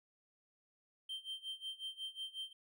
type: tone with tremolo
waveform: triangle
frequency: 3136 Hz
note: G7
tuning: in tune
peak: -38 dBFS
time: 1.09-2.53 s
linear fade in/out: 5 ms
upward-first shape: sine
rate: 5.5 Hz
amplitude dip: 90%
effects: none